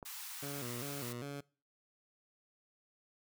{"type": "click", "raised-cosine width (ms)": 1, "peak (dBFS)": -32, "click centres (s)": 0.028}
{"type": "high-pass noise", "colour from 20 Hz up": "white", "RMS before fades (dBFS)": -46, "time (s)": [0.05, 1.13], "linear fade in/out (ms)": 10, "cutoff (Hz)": 780, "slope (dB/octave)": 96}
{"type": "tone with vibrato", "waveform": "15% pulse", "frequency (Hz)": 130.81, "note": "C3", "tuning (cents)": 0, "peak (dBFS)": -35, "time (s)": [0.42, 1.41], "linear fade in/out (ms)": 10, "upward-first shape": "square", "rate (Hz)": 2.5, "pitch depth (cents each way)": 140}
{"effects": ["noise-tail reverb RT60 0.4 s tail -24 dB re dry"]}